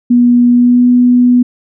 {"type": "tone with pitch glide", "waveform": "sine", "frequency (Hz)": [242.5, 246.2], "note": ["B3", "B3"], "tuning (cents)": [-31, -5], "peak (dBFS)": -4, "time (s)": [0.1, 1.43], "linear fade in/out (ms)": 10, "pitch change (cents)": 26, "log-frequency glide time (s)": [0.5, 0.87], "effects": []}